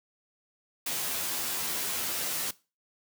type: noise with comb filter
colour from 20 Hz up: white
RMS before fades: -32 dBFS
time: 0.86-2.51 s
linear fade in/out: 5 ms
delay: 12 ms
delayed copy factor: +0.95
effects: noise-tail reverb RT60 0.3 s tail -20 dB re dry + high-pass 100 Hz 12 dB/octave